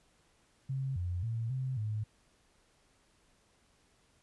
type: tone with pitch steps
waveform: sine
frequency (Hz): 134 / 88.8 / 114.2 / 130.5 / 107.3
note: C3 / F2 / A#2 / C3 / A2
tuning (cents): +42 / +29 / -35 / -4 / -43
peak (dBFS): -32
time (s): 0.69-2.04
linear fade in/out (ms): 10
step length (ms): 270
effects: pink hiss -69 dBFS RMS until 4.22 s + resampled to 24000 Hz